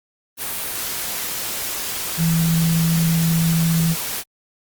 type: tone in noise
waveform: sine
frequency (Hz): 164.81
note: E3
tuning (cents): 0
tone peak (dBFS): -15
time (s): 2.17-3.96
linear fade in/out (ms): 50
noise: white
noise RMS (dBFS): -26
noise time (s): 0.37-4.24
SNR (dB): +8
effects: Opus 32 kbps